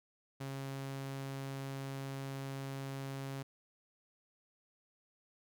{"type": "tone", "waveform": "sawtooth", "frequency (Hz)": 136.2, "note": "C#3", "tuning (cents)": -30, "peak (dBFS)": -36, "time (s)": [0.4, 3.43], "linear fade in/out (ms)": 10, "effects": []}